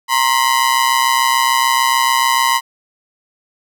sawtooth ring-modulated tone, 996 Hz, B5, 14 cents sharp, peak -5 dBFS, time 0.08-2.61 s, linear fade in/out 50 ms, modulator 63.4 Hz, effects none

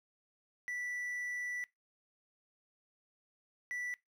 triangle tone bursts at uneven times, 1966 Hz, B6, 8 cents flat, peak -35 dBFS, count 2, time 0.68-1.64 / 3.71-3.94 s, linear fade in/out 0 ms, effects noise-tail reverb RT60 0.2 s tail -21 dB re dry

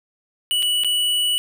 square tone with dropouts, 2948 Hz, F#7, 7 cents flat, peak -18 dBFS, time 0.51-1.38 s, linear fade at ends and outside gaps 0 ms, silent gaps 0.624-0.628 / 0.836-0.846 s, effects none

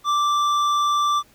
sine tone with hard clipping, 1173 Hz, D6, 2 cents flat, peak -19 dBFS, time 0.04-1.23 s, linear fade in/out 50 ms, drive 9 dB, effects pink hiss -55 dBFS RMS until 1.34 s

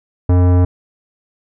sine tone with tanh clipping, 89.6 Hz, F2, 45 cents sharp, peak -10 dBFS, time 0.29-0.65 s, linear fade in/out 5 ms, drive 18 dB, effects none

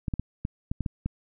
clicks, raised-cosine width 5 ms, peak -16 dBFS, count 8, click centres 0.082 / 0.138 / 0.196 / 0.451 / 0.715 / 0.807 / 0.862 / 1.06 s, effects none

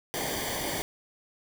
pink noise with comb filter, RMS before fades -32 dBFS, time 0.14-0.82 s, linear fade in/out 0 ms, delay 0.75 ms, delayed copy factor -0.8, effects none

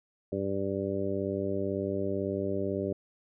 harmonic tone, 98 Hz, G2, in tune, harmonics 1 / 2 / 3 / 4 / 5 / 6, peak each -38 / -36 / -36 / -33 / -38 / -36 dBFS, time 0.32-2.93 s, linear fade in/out 5 ms, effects none

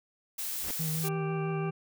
blue noise, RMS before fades -35 dBFS, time 0.38-1.09 s, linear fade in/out 10 ms
pink noise with exponential growth, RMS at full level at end -36 dBFS, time 0.5-0.71 s, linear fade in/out 0 ms, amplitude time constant 44 ms
triangle tone with vibrato, 158.6 Hz, D#3, 33 cents sharp, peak -29 dBFS, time 0.79-1.71 s, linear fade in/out 10 ms, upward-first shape sine, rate 6 Hz, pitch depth 33 cents each way
harmonic tone, 392 Hz, G4, in tune, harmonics 1 / 2 / 3 / 4 / 6 / 7, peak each -34 / -41 / -42 / -48 / -47 / -49 dBFS, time 1.03-1.71 s, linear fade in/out 20 ms
effects none

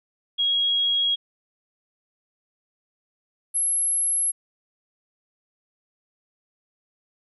sine tone pair in turn, 3298 / 11068 Hz, G#7 / F9, -13 / -17 cents, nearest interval octave + major sixth, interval 2096 cents, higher second, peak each -19 / -20 dBFS, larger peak first, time 0.38-1.16 / 3.54-4.32 s, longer neither, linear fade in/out 20 ms, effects none

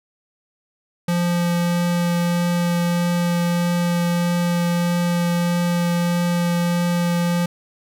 square tone with vibrato, 173.6 Hz, F3, 10 cents flat, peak -18 dBFS, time 1.08-7.46 s, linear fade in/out 5 ms, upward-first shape triangle, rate 1.6 Hz, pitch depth 8 cents each way, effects none

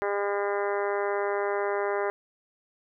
harmonic tone, 202.1 Hz, G#3, 47 cents flat, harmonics 2 / 3 / 4 / 5 / 6 / 7 / 8 / 9 / 10, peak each -28 / -32 / -34 / -36 / -38 / -39 / -40 / -41 / -42 dBFS, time 0.02-2.1 s, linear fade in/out 0 ms, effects none

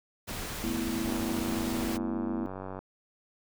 pink noise, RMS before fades -37 dBFS, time 0.27-1.98 s, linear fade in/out 20 ms
sine chord, A suspended second, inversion none, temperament equal, 220 / 246.9 / 329.6 Hz, A3 / B3 / E4, 0 / 0 / 0 cents, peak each -35 / -34 / -34 dBFS, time 0.64-2.46 s, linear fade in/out 0 ms
click train, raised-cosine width 1 ms, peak -25 dBFS, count 165, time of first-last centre 1.06-2.79 s, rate 94.8 Hz
effects none

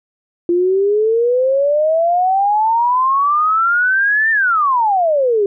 sine exponential two-way sweep, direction up then down, 342.5 to 1815 to 389.1 Hz, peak -11 dBFS, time 0.49-5.46 s, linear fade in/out 2 ms, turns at 4.31 s, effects none

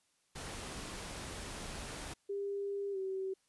pink noise, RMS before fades -44 dBFS, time 0.35-2.14 s, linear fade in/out 10 ms
sine tone with pitch glide, 400.1 to 382 Hz, G4 to G4, +35 to -45 cents, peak -35 dBFS, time 2.29-3.34 s, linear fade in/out 10 ms, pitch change -80 cents, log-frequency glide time 2.92-2.97 s
effects white hiss -75 dBFS RMS until 3.48 s + resampled to 24000 Hz

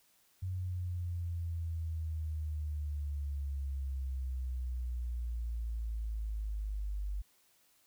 sine exponential sweep, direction down, 93 to 49 Hz, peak -34 dBFS, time 0.42-7.22 s, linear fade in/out 10 ms, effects white hiss -69 dBFS RMS until 7.86 s

